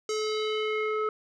square tone with low-pass filter sweep, 430.6 Hz, A4, 37 cents flat, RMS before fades -29 dBFS, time 0.09-1.09 s, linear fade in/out 2 ms, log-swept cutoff 6500 to 1400 Hz, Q 3, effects none

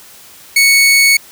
sawtooth tone, 2217 Hz, C#7, in tune, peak -3 dBFS, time 0.56-1.17 s, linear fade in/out 5 ms, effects white hiss -39 dBFS RMS until 1.31 s

